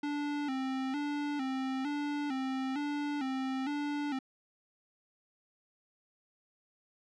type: tone with vibrato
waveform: square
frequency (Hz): 277.2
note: C#4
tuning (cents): 0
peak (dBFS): -33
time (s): 0.03-4.19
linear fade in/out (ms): 5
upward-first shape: square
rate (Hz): 1.1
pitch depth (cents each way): 87
effects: low-pass 4000 Hz 12 dB/octave